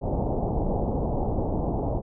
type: low-pass noise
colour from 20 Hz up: pink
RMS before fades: -26 dBFS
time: 0.01-2.02 s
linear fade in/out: 50 ms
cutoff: 860 Hz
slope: 48 dB/octave
effects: none